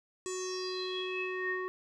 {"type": "tone with low-pass filter sweep", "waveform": "square", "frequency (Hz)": 370, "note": "F#4", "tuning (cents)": 0, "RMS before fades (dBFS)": -36, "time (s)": [0.26, 1.68], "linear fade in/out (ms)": 0, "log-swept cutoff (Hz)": [7700, 1500], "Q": 8.7, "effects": []}